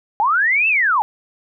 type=linear two-way sweep; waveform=sine; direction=up then down; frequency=795 to 2701 to 795 Hz; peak=-13 dBFS; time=0.2-1.02 s; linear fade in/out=0 ms; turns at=0.68 s; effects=none